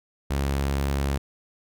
sawtooth tone, 69.3 Hz, C#2, in tune, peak -19 dBFS, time 0.3-1.18 s, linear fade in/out 10 ms, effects none

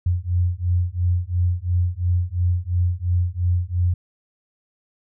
sine beating tone pair, 87.31 / 90.21 Hz, F2 / F#2, 0 / -43 cents, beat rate 2.9 Hz, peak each -21 dBFS, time 0.06-3.94 s, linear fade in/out 5 ms, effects none

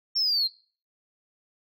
sine linear sweep, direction down, 5480 to 4091 Hz, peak -20 dBFS, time 0.15-0.48 s, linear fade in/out 20 ms, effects noise-tail reverb RT60 0.4 s tail -21 dB re dry + tanh soft clip ceiling -19 dBFS

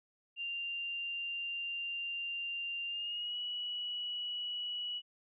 sine tone with pitch glide, 2786 to 2933 Hz, F7 to F#7, -5 to -16 cents, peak -36 dBFS, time 0.36-5.02 s, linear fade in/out 50 ms, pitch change +89 cents, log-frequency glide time 2.87-3.39 s, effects none

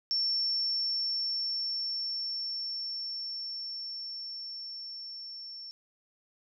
sine tone with level ramp, 5430 Hz, F8, 50 cents flat, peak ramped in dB -26 to -41 dBFS, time 0.11-5.71 s, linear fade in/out 0 ms, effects none

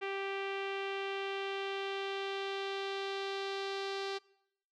sawtooth tone with low-pass filter sweep, 392 Hz, G4, in tune, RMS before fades -38 dBFS, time 0.01-4.19 s, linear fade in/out 20 ms, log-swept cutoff 2600 to 4300 Hz, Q 2.5, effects noise-tail reverb RT60 0.8 s tail -23 dB re dry

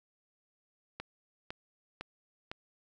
click train, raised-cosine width 0.3 ms, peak -23 dBFS, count 4, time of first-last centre 1-2.515 s, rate 1.98 Hz, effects none

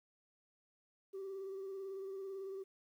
sine tone with vibrato, 387.3 Hz, G4, 21 cents flat, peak -40 dBFS, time 1.13-2.64 s, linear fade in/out 20 ms, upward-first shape sine, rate 18 Hz, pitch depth 30 cents each way, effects tanh soft clip ceiling -40 dBFS + 12-bit

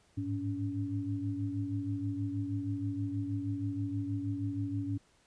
sine tone cluster, 102.1 / 108.4 / 282.7 Hz, G#2 / A2 / C#4, -29 / -25 / +34 cents, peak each -37 / -38 / -35 dBFS, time 0.17-4.98 s, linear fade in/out 10 ms, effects pink hiss -67 dBFS RMS until 5.26 s + resampled to 22050 Hz

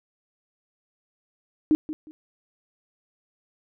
sine tone with echo, 307.9 Hz, D#4, 18 cents flat, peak -15 dBFS, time 1.71-1.75 s, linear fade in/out 0 ms, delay 180 ms, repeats 2, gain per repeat -13 dB, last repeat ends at 2.11 s, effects none

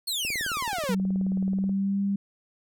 sawtooth exponential sweep, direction down, 4444 to 440 Hz, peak -24 dBFS, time 0.07-0.95 s, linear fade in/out 10 ms
click train, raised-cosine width 2 ms, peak -27 dBFS, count 28, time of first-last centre 0.25-1.694 s, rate 18.7 Hz
sine tone with pitch glide, 190.3 to 198.61 Hz, F#3 to G3, +49 to +23 cents, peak -23 dBFS, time 0.89-2.16 s, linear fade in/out 5 ms, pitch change +74 cents, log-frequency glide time 1.39-2.01 s
effects none

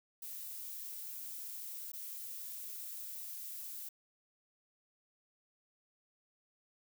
violet noise with dropouts, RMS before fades -45 dBFS, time 0.22-3.89 s, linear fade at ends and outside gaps 5 ms, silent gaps 1.919-1.932 s, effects none

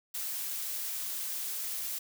blue noise, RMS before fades -36 dBFS, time 0.14-1.99 s, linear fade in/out 10 ms, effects none

